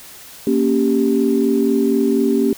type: chord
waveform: sine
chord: G diminished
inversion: first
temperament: equal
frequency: 233.1 / 277.2 / 392 Hz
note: Bb3 / Db4 / G4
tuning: 0 / 0 / 0 cents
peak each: -17 dBFS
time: 0.47-2.53 s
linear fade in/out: 2 ms
effects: tanh soft clip ceiling -3 dBFS + white hiss -39 dBFS RMS until 2.57 s